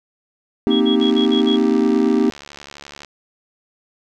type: chord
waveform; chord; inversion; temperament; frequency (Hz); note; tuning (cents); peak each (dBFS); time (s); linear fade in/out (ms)
triangle; C minor seventh; third; equal; 233.1 / 261.6 / 311.1 / 392; Bb3 / C4 / Eb4 / G4; 0 / 0 / 0 / 0; -16 / -17 / -17 / -17; 0.67-2.3; 0
type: tone bursts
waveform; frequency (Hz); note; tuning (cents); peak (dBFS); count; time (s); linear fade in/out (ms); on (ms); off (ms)
sine; 3322; G#7; 0; -21; 6; 0.7-1.57; 20; 110; 42
type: click train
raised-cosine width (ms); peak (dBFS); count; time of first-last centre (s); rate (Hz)
0.2; -18; 148; 1-3.047; 71.8
effects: none